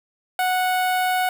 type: tone with notch filter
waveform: sawtooth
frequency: 737 Hz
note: F#5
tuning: 7 cents flat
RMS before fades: -21 dBFS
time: 0.39-1.29 s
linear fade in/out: 2 ms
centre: 6000 Hz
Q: 0.86
effects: 8-bit